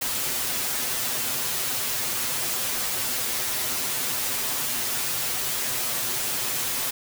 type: noise with comb filter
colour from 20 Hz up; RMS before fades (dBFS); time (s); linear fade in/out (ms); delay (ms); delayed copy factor
white; -27; 0.01-6.91; 10; 7.9; +1
effects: none